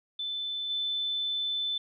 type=tone with level steps; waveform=sine; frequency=3520 Hz; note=A7; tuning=in tune; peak=-31 / -28 dBFS; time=0.19-1.78 s; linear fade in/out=5 ms; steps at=0.69 s; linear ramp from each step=20 ms; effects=none